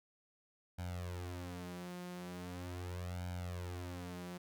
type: tone with flanger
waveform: sawtooth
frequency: 89.2 Hz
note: F2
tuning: 37 cents sharp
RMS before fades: -44 dBFS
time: 0.78-4.38 s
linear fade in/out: 10 ms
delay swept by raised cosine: 1.3 to 5.6 ms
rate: 0.4 Hz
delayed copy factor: +0.95
effects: none